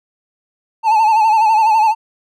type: tone with vibrato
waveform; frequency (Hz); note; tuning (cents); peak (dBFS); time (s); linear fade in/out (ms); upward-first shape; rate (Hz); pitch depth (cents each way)
triangle; 875; A5; -10; -7; 0.83-1.95; 50; sine; 12; 67
effects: none